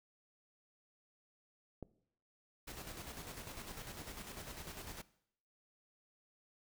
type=click; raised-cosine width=2 ms; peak=-31 dBFS; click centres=1.827 s
type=noise with tremolo; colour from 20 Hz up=pink; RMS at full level=-47 dBFS; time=2.67-5.02 s; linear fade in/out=10 ms; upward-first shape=square; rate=10 Hz; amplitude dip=45%
effects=noise-tail reverb RT60 0.7 s tail -19 dB re dry